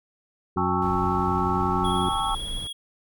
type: harmonic tone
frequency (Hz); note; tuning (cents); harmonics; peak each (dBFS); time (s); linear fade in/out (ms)
91.2; F#2; -24; 1 / 2 / 3 / 4; -31 / -28 / -32 / -29; 0.56-2.09; 5
type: chord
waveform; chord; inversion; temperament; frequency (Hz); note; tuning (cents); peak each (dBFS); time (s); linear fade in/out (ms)
sine; A dominant seventh; third; equal with one note detuned; 800 / 880 / 1108.7 / 1318.5; G5 / A5 / C#6 / E6; +35 / 0 / 0 / 0; -29; 0.57-2.35; 5
type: noise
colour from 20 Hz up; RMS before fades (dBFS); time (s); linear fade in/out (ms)
brown; -35; 0.82-2.67; 0
type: tone with vibrato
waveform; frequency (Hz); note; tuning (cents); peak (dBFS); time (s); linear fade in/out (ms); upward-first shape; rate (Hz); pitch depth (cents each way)
square; 3322; G#7; 0; -32; 1.84-2.73; 10; sine; 18; 22
effects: none